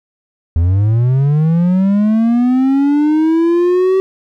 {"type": "linear sweep", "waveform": "triangle", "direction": "up", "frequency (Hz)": [79.9, 383.8], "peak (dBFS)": -7, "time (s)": [0.56, 4], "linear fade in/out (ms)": 0, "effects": []}